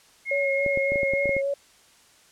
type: tone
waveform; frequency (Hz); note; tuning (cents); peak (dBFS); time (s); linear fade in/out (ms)
sine; 2154; C7; +50; -25; 0.25-1.42; 50
type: tone with vibrato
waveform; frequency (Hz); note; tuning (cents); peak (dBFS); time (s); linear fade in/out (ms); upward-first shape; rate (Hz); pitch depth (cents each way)
sine; 555; C#5; +2; -23; 0.31-1.54; 5; sine; 3.5; 25
type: clicks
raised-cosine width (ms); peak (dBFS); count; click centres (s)
2; -19; 9; 0.663 / 0.774 / 0.92 / 0.958 / 1.032 / 1.136 / 1.257 / 1.293 / 1.366
effects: white hiss -56 dBFS RMS until 2.31 s + low-pass 9000 Hz 12 dB/octave